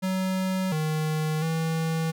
square tone with pitch steps, 187.8 / 155.5 / 162 Hz, F#3 / D#3 / E3, +26 / -1 / -30 cents, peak -25 dBFS, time 0.02-2.12 s, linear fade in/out 20 ms, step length 700 ms, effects none

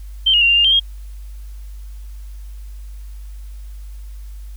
sine tone with pitch steps, 3126 / 2868 / 2764 / 2790 / 2813 / 3158 / 3249 Hz, G7 / F7 / F7 / F7 / F7 / G7 / G#7, -6 / +45 / -19 / -2 / +12 / +12 / -39 cents, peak -10 dBFS, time 0.26-0.799 s, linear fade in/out 10 ms, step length 77 ms, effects added 50 Hz sine -30 dBFS peak until 4.56 s + white hiss -53 dBFS RMS until 4.56 s

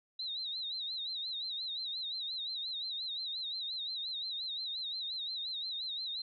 sine tone with vibrato, 3896 Hz, B7, 24 cents flat, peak -36 dBFS, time 0.19-6.22 s, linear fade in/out 5 ms, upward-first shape sine, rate 5.7 Hz, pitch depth 110 cents each way, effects none

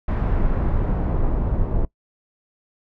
brown noise with low-pass filter sweep, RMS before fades -20 dBFS, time 0.08-1.85 s, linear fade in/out 2 ms, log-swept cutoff 1600 to 770 Hz, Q 0.87, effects noise-tail reverb RT60 0.1 s tail -21 dB re dry

